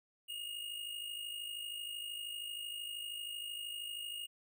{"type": "tone with amplitude modulation", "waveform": "square", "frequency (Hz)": 2855, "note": "F7", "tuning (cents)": 37, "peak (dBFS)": -39, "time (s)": [0.28, 4.27], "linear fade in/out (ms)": 20, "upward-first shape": "sine", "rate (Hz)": 52.9, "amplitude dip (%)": 55, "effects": []}